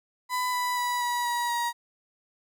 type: tone with pitch steps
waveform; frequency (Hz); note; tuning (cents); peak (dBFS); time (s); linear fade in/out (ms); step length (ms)
35% pulse; 1000 / 989.7 / 979.4 / 969.3 / 959.3 / 949.3; B5 / B5 / B5 / B5 / A#5 / A#5; +21 / +3 / -15 / -33 / +49 / +31; -24; 0.29-1.73; 50; 240
effects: none